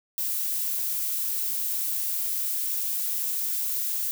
violet noise, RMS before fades -28 dBFS, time 0.18-4.11 s, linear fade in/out 0 ms, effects none

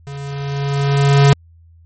square tone with level ramp, 140.4 Hz, C#3, 22 cents sharp, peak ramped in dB -28 to -6 dBFS, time 0.07-1.33 s, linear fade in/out 0 ms, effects added 83 Hz sine -43 dBFS peak until 1.85 s + MP3 32 kbps

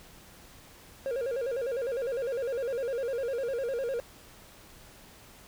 triangle tone with vibrato, 505 Hz, B4, 39 cents sharp, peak -27 dBFS, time 1.06-4 s, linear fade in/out 0 ms, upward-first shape square, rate 9.9 Hz, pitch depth 120 cents each way, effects pink hiss -53 dBFS RMS until 5.47 s

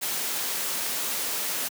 white noise, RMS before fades -29 dBFS, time 0.01-1.69 s, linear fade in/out 20 ms, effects high-pass 200 Hz 12 dB/octave

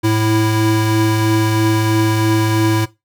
square tone pair together, 108.85 / 329.6 Hz, A2 / E4, -18 / 0 cents, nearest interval octave + perfect fifth, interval 1918 cents, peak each -16 dBFS, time 0.03-2.86 s, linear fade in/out 20 ms, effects noise-tail reverb RT60 0.2 s tail -17 dB re dry

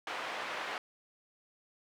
pink band-pass noise, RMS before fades -39 dBFS, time 0.07-0.78 s, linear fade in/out 2 ms, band 700 to 2600 Hz, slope 12 dB/octave, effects none

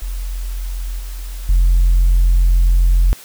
sine tone with level steps, 43.65 Hz, F1, in tune, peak -20 / -24 / -7 dBFS, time 0.02-3.13 s, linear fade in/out 0 ms, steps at 0.99 / 1.49 s, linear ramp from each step 5 ms, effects tanh soft clip ceiling -6 dBFS + white hiss -39 dBFS RMS until 3.24 s

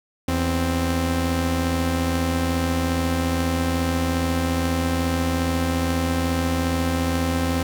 sawtooth tone pair together, 82.4 / 261.6 Hz, E2 / C4, 0 / 0 cents, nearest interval octave + minor sixth, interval 2000 cents, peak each -19 dBFS, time 0.28-7.63 s, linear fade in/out 5 ms, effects none

